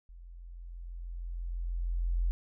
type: tone with level ramp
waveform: sine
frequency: 43.1 Hz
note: F1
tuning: 22 cents flat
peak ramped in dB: -47 to -25 dBFS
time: 0.09-2.31 s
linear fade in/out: 0 ms
effects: none